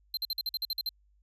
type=tone bursts; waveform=square; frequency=4127 Hz; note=C8; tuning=25 cents flat; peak=-30 dBFS; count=10; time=0.14-0.891 s; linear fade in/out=2 ms; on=31 ms; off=49 ms; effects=added 50 Hz sine -63 dBFS peak until 1.22 s